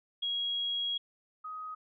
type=tone pair in turn; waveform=sine; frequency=3300 / 1256.3 Hz; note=G#7 / D#6; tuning=-12 / +16 cents; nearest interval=octave + perfect fourth; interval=1672 cents; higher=first; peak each=-30 / -38 dBFS; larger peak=first; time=0.22-0.98 / 1.44-1.75 s; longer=first; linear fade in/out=10 ms; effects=none